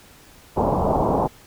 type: low-pass noise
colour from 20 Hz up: white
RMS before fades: -20 dBFS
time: 0.56-1.28 s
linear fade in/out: 20 ms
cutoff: 960 Hz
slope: 48 dB/octave
effects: pink hiss -49 dBFS RMS until 1.46 s